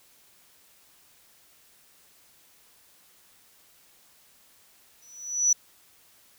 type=tone with exponential growth; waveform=sine; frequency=5920 Hz; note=F#8; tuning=in tune; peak=-14 dBFS; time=5.02-5.53 s; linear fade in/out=5 ms; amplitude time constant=110 ms; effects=tanh soft clip ceiling -14 dBFS + white hiss -59 dBFS RMS until 6.38 s